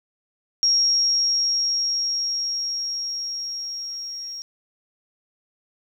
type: tone with level ramp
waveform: sine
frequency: 5588 Hz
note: F8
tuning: in tune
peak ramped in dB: -15 to -31 dBFS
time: 0.63-4.42 s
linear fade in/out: 0 ms
effects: 9-bit